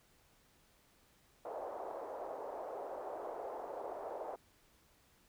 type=band-pass noise; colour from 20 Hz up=white; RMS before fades=-44 dBFS; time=1.45-4.36 s; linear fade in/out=5 ms; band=440 to 770 Hz; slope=24 dB/octave; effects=pink hiss -69 dBFS RMS until 5.28 s